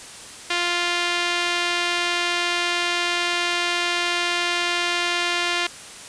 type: tone with band-pass filter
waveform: sawtooth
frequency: 349.2 Hz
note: F4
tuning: in tune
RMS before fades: -23 dBFS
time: 0.5-5.67 s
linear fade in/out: 5 ms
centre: 2900 Hz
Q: 1.1
effects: white hiss -39 dBFS RMS until 6.08 s + resampled to 22050 Hz